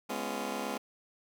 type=chord; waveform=15% pulse; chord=C# dominant seventh; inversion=second; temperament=just; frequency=207.9 / 249.5 / 277.2 / 346.5 Hz; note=G#3 / B3 / C#4 / E#4; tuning=+2 / +18 / 0 / -14 cents; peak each=-33 / -32 / -35 / -36 dBFS; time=0.09-0.78 s; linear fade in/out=10 ms; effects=none